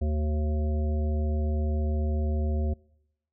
harmonic tone with a mistuned harmonic, 75.6 Hz, D#2, 49 cents flat, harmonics 1 / 3 / 5 / 7 / 9, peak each -24 / -34 / -38 / -41 / -43 dBFS, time 0.01-2.74 s, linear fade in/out 10 ms, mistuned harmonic 7, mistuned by +24 cents, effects noise-tail reverb RT60 0.9 s tail -26 dB re dry

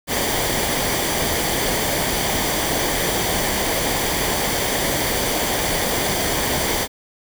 pink noise with comb filter, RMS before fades -21 dBFS, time 0.07-6.88 s, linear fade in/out 50 ms, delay 0.75 ms, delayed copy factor -0.5, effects none

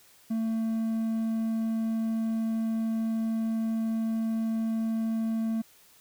triangle tone, 223.9 Hz, A3, 30 cents sharp, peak -24 dBFS, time 0.3-5.62 s, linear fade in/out 10 ms, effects white hiss -58 dBFS RMS until 6 s

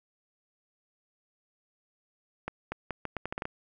accelerating click train, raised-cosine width 0.5 ms, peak -18 dBFS, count 10, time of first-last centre 2.48-3.454 s, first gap 240 ms, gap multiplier 0.78, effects none

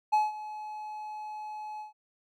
triangle tone with ADSR envelope, 852 Hz, G#5, 44 cents sharp, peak -18 dBFS, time 0.12-1.93 s, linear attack 17 ms, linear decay 180 ms, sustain -17 dB, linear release 130 ms, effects none

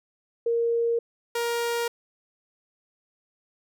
sine / sawtooth tone pair in turn, 466.2 / 470.5 Hz, A#4 / A#4, 0 / +16 cents, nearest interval unison, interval 16 cents, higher second, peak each -21 dBFS, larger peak neither, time 0.46-0.99 / 1.35-1.88 s, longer neither, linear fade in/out 5 ms, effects none

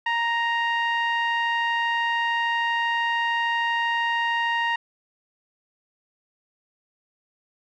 sawtooth tone with low-pass filter, 933 Hz, A#5, 1 cent sharp, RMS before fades -24 dBFS, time 0.06-4.76 s, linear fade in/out 5 ms, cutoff 2300 Hz, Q 3.2, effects none

